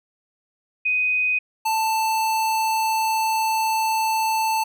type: tone pair in turn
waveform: sine / square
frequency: 2500 / 883.9 Hz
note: D#7 / A5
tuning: +8 / +8 cents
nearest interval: octave + tritone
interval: 1800 cents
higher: first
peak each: -18 / -20 dBFS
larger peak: first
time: 0.85-1.39 / 1.65-4.64 s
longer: second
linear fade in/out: 10 ms
effects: none